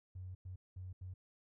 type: tone bursts at uneven times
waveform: triangle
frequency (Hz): 92.1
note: F#2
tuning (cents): -7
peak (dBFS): -40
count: 4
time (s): 0.15-0.35 / 0.45-0.56 / 0.76-0.93 / 1.01-1.14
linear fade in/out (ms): 10
effects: tanh soft clip ceiling -42 dBFS